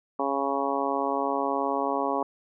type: harmonic tone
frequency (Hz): 138.59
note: C#3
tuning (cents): 0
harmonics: 2 / 3 / 4 / 5 / 6 / 7 / 8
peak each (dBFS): -32 / -32 / -32 / -32 / -32 / -32 / -32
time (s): 0.19-2.23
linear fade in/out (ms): 5
effects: none